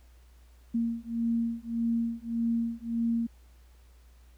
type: beating tone pair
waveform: sine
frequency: 230.6 / 232.3 Hz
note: A#3 / A#3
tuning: -19 / -6 cents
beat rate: 1.7 Hz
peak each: -30 dBFS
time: 0.74-3.27 s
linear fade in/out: 10 ms
effects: added 60 Hz sine -53 dBFS peak until 4.37 s + pink hiss -66 dBFS RMS until 4.37 s